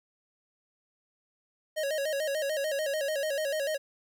square tone with vibrato, 587.3 Hz, D5, in tune, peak -29 dBFS, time 1.76-3.78 s, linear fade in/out 20 ms, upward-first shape square, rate 6.8 Hz, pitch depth 100 cents each way, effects 11-bit

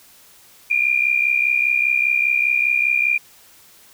sine tone pair together, 2378 / 2443 Hz, D7 / D#7, +21 / -32 cents, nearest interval unison, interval 47 cents, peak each -18 / -18 dBFS, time 0.7-3.18 s, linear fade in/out 10 ms, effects white hiss -49 dBFS RMS until 3.93 s

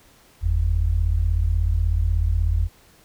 sine tone pair together, 46.58 / 83 Hz, F#1 / E2, +12 / +12 cents, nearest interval minor seventh, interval 1000 cents, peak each -20 dBFS, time 0.41-2.69 s, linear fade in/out 50 ms, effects pink hiss -54 dBFS RMS until 3.04 s

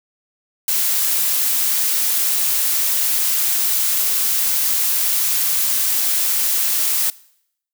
blue noise, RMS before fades -18 dBFS, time 0.68-7.1 s, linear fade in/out 2 ms, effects noise-tail reverb RT60 0.7 s tail -21 dB re dry

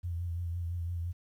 sine tone with vibrato, 86 Hz, F2, 26 cents flat, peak -32 dBFS, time 0.03-1.13 s, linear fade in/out 20 ms, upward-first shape triangle, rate 5.9 Hz, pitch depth 51 cents each way, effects 11-bit

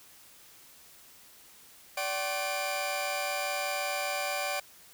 sawtooth tone cluster, 581 / 761 / 1074 / 2389 Hz, D5 / F#5 / C6 / D7, -19 / +48 / +45 / +29 cents, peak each -31 / -31 / -39 / -32 dBFS, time 1.97-4.6 s, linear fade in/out 5 ms, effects white hiss -55 dBFS RMS until 4.93 s

